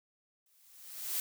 blue noise with exponential growth, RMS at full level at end -32 dBFS, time 0.46-1.2 s, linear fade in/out 2 ms, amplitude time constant 160 ms, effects none

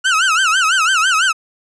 30% pulse tone with vibrato, 1407 Hz, F6, 12 cents sharp, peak -9 dBFS, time 0.04-1.33 s, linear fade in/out 20 ms, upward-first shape sine, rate 6 Hz, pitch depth 190 cents each way, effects resampled to 22050 Hz

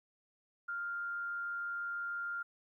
sine tone with frequency modulation, 1396.9 Hz, F6, in tune, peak -36 dBFS, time 0.68-2.43 s, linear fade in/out 10 ms, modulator 100 Hz, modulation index 0.27, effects 13-bit

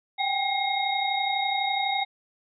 sine tone cluster, 773 / 805 / 2136 / 3761 Hz, G5 / G5 / C7 / A#7, -24 / +46 / +35 / +15 cents, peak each -29 / -28 / -30 / -30 dBFS, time 0.18-2.05 s, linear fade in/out 20 ms, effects none

